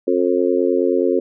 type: harmonic tone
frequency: 89.5 Hz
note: F2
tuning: 43 cents sharp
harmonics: 3 / 4 / 5 / 6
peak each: -21 / -18 / -19 / -22 dBFS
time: 0.07-1.2 s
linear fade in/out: 10 ms
effects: none